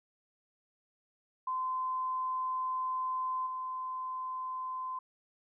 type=tone with level steps; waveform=sine; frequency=1030 Hz; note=C6; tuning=28 cents flat; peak=-31 / -35 dBFS; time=1.47-4.99 s; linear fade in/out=5 ms; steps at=3.46 s; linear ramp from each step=10 ms; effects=none